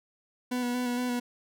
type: tone with vibrato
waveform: 40% pulse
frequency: 246.2 Hz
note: B3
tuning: 5 cents flat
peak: -27 dBFS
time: 0.51-1.2 s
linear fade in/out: 10 ms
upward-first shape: square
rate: 4.3 Hz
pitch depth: 18 cents each way
effects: none